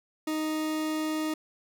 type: tone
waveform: 40% pulse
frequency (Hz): 311.1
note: D#4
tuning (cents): 0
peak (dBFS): -27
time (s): 0.27-1.34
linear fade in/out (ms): 5
effects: none

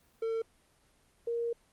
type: tone pair in turn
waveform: triangle / sine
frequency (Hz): 451.5 / 468.2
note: A4 / A#4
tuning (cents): +45 / +8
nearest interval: minor second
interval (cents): 63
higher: second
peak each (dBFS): -28 / -30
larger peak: first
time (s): 0.22-0.42 / 1.27-1.53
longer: second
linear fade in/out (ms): 5
effects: pink hiss -67 dBFS RMS until 1.72 s + Opus 24 kbps

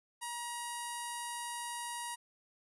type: tone with low-pass filter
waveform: sawtooth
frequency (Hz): 952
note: A#5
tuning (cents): +36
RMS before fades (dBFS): -41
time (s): 0.21-2.16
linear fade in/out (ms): 20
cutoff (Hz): 10000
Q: 5.6
effects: none

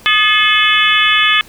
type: harmonic tone with a mistuned harmonic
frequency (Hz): 430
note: A4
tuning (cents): -40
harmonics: 3 / 4 / 5 / 6 / 7 / 8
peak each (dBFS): -16 / -16 / -16 / -16 / -16 / -16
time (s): 0.06-1.41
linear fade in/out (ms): 0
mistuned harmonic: 3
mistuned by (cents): -71
effects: pink hiss -41 dBFS RMS until 1.48 s

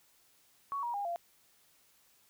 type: tone with pitch steps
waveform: sine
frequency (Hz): 1118 / 951 / 809 / 688.2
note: C#6 / A#5 / G#5 / F5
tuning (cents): +14 / +34 / -46 / -26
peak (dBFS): -33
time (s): 0.72-1.16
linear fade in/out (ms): 0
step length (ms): 110
effects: white hiss -67 dBFS RMS until 2.29 s

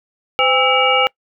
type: tone cluster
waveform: sine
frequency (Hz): 513 / 806 / 1313 / 2289 / 2845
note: C5 / G5 / E6 / D7 / F7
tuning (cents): -34 / +48 / -7 / -45 / +31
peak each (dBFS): -18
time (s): 0.39-1.07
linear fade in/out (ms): 0
effects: noise-tail reverb RT60 0.1 s tail -24 dB re dry

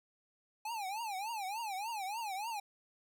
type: tone with vibrato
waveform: square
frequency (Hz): 837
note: G#5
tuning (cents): +13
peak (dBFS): -38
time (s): 0.65-2.6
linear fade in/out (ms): 5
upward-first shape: triangle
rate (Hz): 3.4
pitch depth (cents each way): 230
effects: none

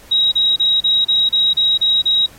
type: tone bursts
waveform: sine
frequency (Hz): 3818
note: A#7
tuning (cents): +41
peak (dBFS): -11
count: 9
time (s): 0.11-2.264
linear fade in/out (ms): 10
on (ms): 210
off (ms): 33
effects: pink hiss -44 dBFS RMS until 2.38 s + AAC 48 kbps

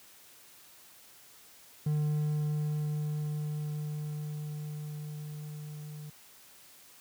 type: tone with level ramp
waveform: triangle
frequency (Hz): 150.4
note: D3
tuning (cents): +42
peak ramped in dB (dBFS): -24 to -39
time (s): 1.86-6.1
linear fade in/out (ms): 5
effects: white hiss -56 dBFS RMS until 7 s + high-pass 60 Hz 12 dB/octave

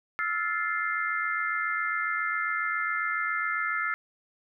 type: chord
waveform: sine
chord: F major seventh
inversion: third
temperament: just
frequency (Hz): 1309.6 / 1396.9 / 1746.1 / 2095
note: E6 / F6 / A6 / C7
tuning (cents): -12 / 0 / -14 / +2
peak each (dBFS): -32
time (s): 0.19-3.94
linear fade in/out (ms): 0
effects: none

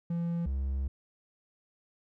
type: tone pair in turn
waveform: triangle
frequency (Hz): 170 / 67.46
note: F3 / C#2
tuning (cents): -46 / -46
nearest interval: octave + major third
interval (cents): 1600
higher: first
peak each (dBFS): -27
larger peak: neither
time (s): 0.1-0.46 / 0.46-0.88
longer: second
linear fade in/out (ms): 5
effects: none

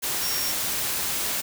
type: tone in noise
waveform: sine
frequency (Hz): 5560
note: F8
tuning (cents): -9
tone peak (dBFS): -29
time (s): 0.21-0.53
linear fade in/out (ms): 20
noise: white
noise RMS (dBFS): -27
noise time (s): 0.02-1.42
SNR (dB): -5
effects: none

